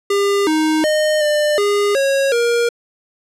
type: tone with pitch steps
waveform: square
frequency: 401.3 / 312 / 613 / 598 / 408.5 / 548 / 472.3 Hz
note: G4 / D#4 / D#5 / D5 / G#4 / C#5 / A#4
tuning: +41 / +5 / -26 / +31 / -29 / -20 / +23 cents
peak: -14 dBFS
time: 0.1-2.69 s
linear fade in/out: 5 ms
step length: 370 ms
effects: low-pass 10000 Hz 12 dB/octave